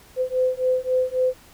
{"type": "beating tone pair", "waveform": "sine", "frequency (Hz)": [509, 512.7], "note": ["C5", "C5"], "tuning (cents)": [-48, -35], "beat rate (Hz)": 3.7, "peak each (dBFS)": -22, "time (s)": [0.16, 1.34], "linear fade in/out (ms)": 50, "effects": ["pink hiss -50 dBFS RMS until 1.53 s"]}